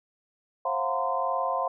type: tone cluster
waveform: sine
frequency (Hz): 533 / 689 / 731 / 930 / 1031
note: C5 / F5 / F#5 / A#5 / C6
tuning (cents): +32 / -24 / -21 / -4 / -26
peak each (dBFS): -32 / -31 / -32 / -34 / -29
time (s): 0.65-1.68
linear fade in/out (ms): 5
effects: none